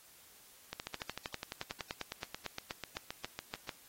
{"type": "slowing click train", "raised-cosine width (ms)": 0.2, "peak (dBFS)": -21, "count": 29, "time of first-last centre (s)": [0.73, 3.692], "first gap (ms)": 69, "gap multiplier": 1.03, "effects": ["white hiss -60 dBFS RMS until 3.88 s", "AAC 48 kbps"]}